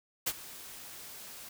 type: noise with ADSR envelope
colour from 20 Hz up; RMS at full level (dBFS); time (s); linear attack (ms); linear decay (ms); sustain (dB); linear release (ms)
white; -29; 0.26-1.49; 13; 51; -18; 5
effects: none